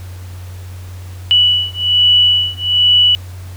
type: beating tone pair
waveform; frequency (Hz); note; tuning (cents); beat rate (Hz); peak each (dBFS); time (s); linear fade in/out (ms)
sine; 2952 / 2953.2; F#7 / F#7; -5 / -4; 1.2; -12; 1.31-3.15; 0
effects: added 91 Hz sine -27 dBFS peak until 3.56 s + pink hiss -41 dBFS RMS until 3.56 s